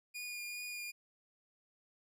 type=tone with vibrato; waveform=sawtooth; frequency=2436 Hz; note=D#7; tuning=37 cents flat; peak=-38 dBFS; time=0.14-0.92 s; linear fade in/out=20 ms; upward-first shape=triangle; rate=2.5 Hz; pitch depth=16 cents each way; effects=none